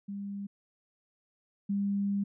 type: tone pair in turn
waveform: sine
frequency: 200.2 / 200.2 Hz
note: G3 / G3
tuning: +37 / +37 cents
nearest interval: unison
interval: 0 cents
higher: neither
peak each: -35 / -27 dBFS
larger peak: second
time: 0.08-0.47 / 1.69-2.24 s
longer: second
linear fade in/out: 10 ms
effects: none